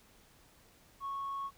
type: tone with tanh clipping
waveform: triangle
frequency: 1103 Hz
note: C#6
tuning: 9 cents flat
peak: -36 dBFS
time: 1-1.51 s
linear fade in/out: 50 ms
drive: 5 dB
effects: pink hiss -63 dBFS RMS until 1.57 s